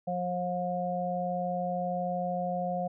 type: harmonic tone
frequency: 178.7 Hz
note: F3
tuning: 40 cents sharp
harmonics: 1 / 3 / 4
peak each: -34 / -34 / -32 dBFS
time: 0.07-2.88 s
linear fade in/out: 10 ms
effects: none